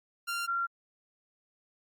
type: tone pair in turn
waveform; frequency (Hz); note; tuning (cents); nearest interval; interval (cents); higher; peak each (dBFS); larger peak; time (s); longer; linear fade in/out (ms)
sawtooth / sine; 1387 / 1377.4; F6 / F6; -12 / -24; unison; 12; first; -28; neither; 0.27-0.47 / 0.47-0.67; neither; 20
effects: Opus 48 kbps